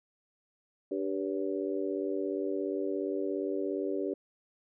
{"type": "harmonic tone with a mistuned harmonic", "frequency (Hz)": 97.2, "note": "G2", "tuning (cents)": -14, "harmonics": [3, 4, 5, 6], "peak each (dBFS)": [-35, -33, -38, -39], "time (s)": [0.91, 4.14], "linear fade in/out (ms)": 5, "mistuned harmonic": 6, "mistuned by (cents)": -43, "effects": []}